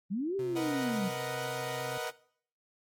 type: linear two-way sweep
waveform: sine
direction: up then down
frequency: 176.6 to 397.5 to 176.6 Hz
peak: -30 dBFS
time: 0.1-1.1 s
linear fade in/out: 20 ms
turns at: 0.36 s
type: tone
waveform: 35% pulse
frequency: 130.81 Hz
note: C3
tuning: in tune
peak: -40 dBFS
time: 0.39-1.98 s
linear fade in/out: 2 ms
type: chord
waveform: sawtooth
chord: B major seventh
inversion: third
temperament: equal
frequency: 466.2 / 493.9 / 622.3 / 740 Hz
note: A#4 / B4 / D#5 / F#5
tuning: 0 / 0 / 0 / 0 cents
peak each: -36 dBFS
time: 0.55-2.11 s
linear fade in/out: 20 ms
effects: noise-tail reverb RT60 0.6 s tail -20 dB re dry + AAC 64 kbps